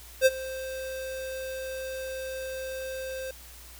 square tone with ADSR envelope, 524 Hz, C5, 2 cents sharp, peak -15 dBFS, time 0.21-3.31 s, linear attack 50 ms, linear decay 34 ms, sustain -19 dB, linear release 4 ms, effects added 60 Hz sine -49 dBFS peak until 3.79 s + white hiss -49 dBFS RMS until 3.79 s

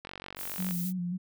click train, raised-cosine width 0.3 ms, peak -24 dBFS, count 32, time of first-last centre 0.05-0.71 s, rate 47 Hz
violet noise, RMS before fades -38 dBFS, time 0.36-0.93 s, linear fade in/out 50 ms
sine tone with vibrato, 180 Hz, F#3, 47 cents flat, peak -30 dBFS, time 0.58-1.18 s, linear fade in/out 20 ms, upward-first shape square, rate 3.7 Hz, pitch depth 41 cents each way
effects none

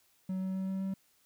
triangle tone with pitch steps, 187.6 / 188.8 / 190 / 191.21 / 192.43 Hz, F#3 / F#3 / F#3 / G3 / G3, +24 / +35 / +46 / -43 / -32 cents, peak -30 dBFS, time 0.29-0.94 s, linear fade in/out 5 ms, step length 130 ms, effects white hiss -69 dBFS RMS until 1.25 s

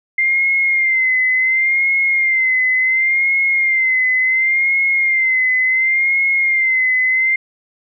sine tone with vibrato, 2093 Hz, C7, in tune, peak -12 dBFS, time 0.18-7.36 s, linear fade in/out 5 ms, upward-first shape sine, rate 0.7 Hz, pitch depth 57 cents each way, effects none

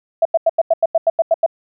sine tone bursts, 659.3 Hz, E5, in tune, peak -9 dBFS, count 11, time 0.22-1.463 s, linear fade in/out 5 ms, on 33 ms, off 88 ms, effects none

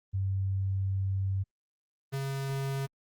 sine / square tone pair in turn, 96.5 / 136.47 Hz, G2 / C#3, -27 / -27 cents, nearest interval tritone, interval 600 cents, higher second, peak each -27 / -31 dBFS, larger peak first, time 0.13-1.44 / 2.12-2.87 s, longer first, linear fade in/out 20 ms, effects Opus 24 kbps

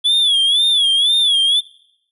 triangle tone with vibrato, 3400 Hz, G#7, 40 cents sharp, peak -10 dBFS, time 0.04-1.61 s, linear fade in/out 20 ms, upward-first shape sine, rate 2 Hz, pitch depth 120 cents each way, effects noise-tail reverb RT60 0.8 s tail -23 dB re dry + resampled to 32000 Hz

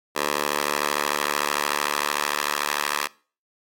10% pulse tone with high-pass filter sweep, 73.3 Hz, D2, 3 cents flat, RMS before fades -26 dBFS, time 0.15-3.08 s, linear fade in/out 20 ms, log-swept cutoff 620 to 1100 Hz, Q 0.92, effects noise-tail reverb RT60 0.4 s tail -23 dB re dry + AAC 48 kbps

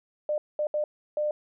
sine tone bursts at uneven times, 600 Hz, D5, 37 cents sharp, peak -24 dBFS, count 4, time 0.29-0.38 / 0.59-0.67 / 0.74-0.84 / 1.17-1.31 s, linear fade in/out 2 ms, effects none

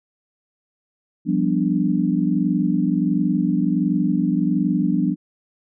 sine chord, G dominant seventh, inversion third, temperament equal, 174.61 / 196 / 246.9 / 293.7 Hz, F3 / G3 / B3 / D4, 0 / 0 / 0 / 0 cents, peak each -22 / -22 / -23 / -22 dBFS, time 1.25-5.16 s, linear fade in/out 50 ms, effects none

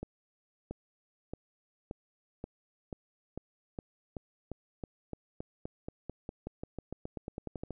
accelerating click train, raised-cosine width 2 ms, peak -25 dBFS, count 29, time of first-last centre 0.03-7.707 s, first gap 680 ms, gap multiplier 0.92, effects none

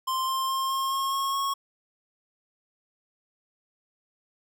square tone with pitch steps, 1046.5 / 1055 / 1063.6 / 1072.2 / 1080.9 / 1089.7 / 1098.5 Hz, C6 / C6 / C6 / C6 / C#6 / C#6 / C#6, 0 / +14 / +28 / +42 / -44 / -30 / -16 cents, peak -26 dBFS, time 0.07-1.54 s, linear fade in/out 10 ms, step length 210 ms, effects none

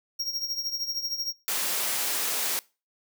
square tone with tremolo, 5588 Hz, F8, in tune, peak -26 dBFS, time 0.19-1.33 s, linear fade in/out 10 ms, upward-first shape triangle, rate 13 Hz, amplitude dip 75%
white noise, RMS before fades -28 dBFS, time 1.48-2.59 s, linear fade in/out 0 ms
effects noise-tail reverb RT60 0.3 s tail -22 dB re dry + high-pass 300 Hz 12 dB/octave

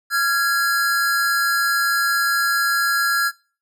square tone pair together, 1378.9 / 1661.2 Hz, F6 / G#6, -22 / 0 cents, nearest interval minor third, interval 322 cents, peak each -20 dBFS, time 0.1-3.32 s, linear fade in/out 50 ms, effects noise-tail reverb RT60 0.4 s tail -24 dB re dry

